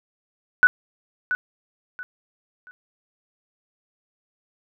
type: tone with echo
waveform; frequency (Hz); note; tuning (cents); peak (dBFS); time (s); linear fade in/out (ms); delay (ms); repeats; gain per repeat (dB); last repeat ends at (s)
sine; 1485; F#6; +6; -9; 0.63-0.67; 0; 680; 3; -11; 2.71
effects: none